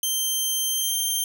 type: tone with pitch glide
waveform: 10% pulse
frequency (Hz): 3136 to 3156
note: G7 to G7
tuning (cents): 0 to +11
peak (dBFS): -15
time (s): 0.03-1.24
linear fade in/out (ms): 2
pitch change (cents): +11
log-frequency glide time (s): 0.69-0.94
effects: none